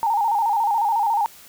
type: tone with vibrato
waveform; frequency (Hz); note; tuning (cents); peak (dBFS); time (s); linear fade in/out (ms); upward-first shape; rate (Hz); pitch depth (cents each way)
sine; 865; A5; -30; -17; 0.03-1.26; 0; square; 14; 95
effects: white hiss -46 dBFS RMS until 1.48 s